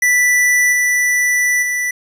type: tone with level steps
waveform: square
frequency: 1974 Hz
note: B6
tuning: 1 cent flat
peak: -11 / -13 / -17 dBFS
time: 0.02-1.91 s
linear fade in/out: 5 ms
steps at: 0.72 / 1.62 s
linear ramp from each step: 10 ms
effects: resampled to 32000 Hz + 8-bit